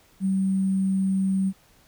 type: tone with sample-and-hold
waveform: sine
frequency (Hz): 191.4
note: G3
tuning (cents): -41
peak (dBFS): -20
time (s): 0.2-1.53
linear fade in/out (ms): 50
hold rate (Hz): 8820
effects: pink hiss -58 dBFS RMS until 1.87 s